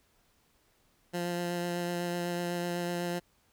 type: tone with vibrato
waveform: 15% pulse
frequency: 174.61 Hz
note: F3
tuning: in tune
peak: -25 dBFS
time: 1.13-3.2 s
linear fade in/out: 20 ms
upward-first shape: sine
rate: 8 Hz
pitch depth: 12 cents each way
effects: pink hiss -69 dBFS RMS until 3.52 s